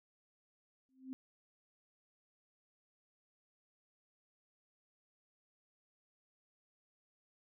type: tone with exponential growth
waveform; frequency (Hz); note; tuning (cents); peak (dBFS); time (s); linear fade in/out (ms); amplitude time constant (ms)
sine; 261.6; C4; 0; -38; 0.89-1.13; 0; 51
effects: none